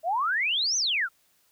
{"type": "exponential two-way sweep", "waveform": "sine", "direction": "up then down", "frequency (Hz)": [622.3, 6350, 1278], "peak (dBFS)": -23, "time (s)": [0.03, 1.09], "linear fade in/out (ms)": 50, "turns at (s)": 0.77, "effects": ["white hiss -66 dBFS RMS until 1.51 s"]}